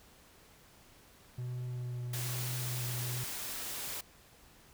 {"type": "tone with vibrato", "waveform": "triangle", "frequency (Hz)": 123.47, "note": "B2", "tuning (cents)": 0, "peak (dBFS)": -34, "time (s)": [1.38, 3.24], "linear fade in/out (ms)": 5, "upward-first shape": "sine", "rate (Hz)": 1.1, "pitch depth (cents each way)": 14}
{"type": "noise", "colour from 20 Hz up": "white", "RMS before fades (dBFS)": -40, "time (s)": [2.13, 4.01], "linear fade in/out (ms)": 5}
{"effects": ["pink hiss -60 dBFS RMS until 4.73 s"]}